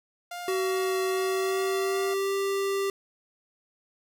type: tone with vibrato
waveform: sawtooth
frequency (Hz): 698.5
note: F5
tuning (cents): 0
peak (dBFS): -31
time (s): 0.31-2.14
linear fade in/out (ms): 5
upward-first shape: triangle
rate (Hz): 2.5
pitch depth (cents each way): 21
type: tone with pitch glide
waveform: square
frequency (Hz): 377.3 to 393.5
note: F#4 to G4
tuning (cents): +34 to +7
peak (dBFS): -26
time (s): 0.48-2.9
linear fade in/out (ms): 2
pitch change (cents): +73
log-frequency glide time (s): 1.13-2.35
effects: none